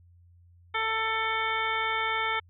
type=harmonic tone; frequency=444.1 Hz; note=A4; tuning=16 cents sharp; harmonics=1 / 2 / 3 / 4 / 5 / 7 / 8; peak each=-38 / -32 / -31 / -35 / -31 / -39 / -39 dBFS; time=0.74-2.4 s; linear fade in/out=10 ms; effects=added 87 Hz sine -54 dBFS peak until 2.49 s